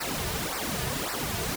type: noise with flanger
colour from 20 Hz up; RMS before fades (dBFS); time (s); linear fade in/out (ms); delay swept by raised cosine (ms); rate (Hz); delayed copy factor
pink; -31; 0-1.56; 10; 0.29 to 3.79; 1.8; -0.85
effects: none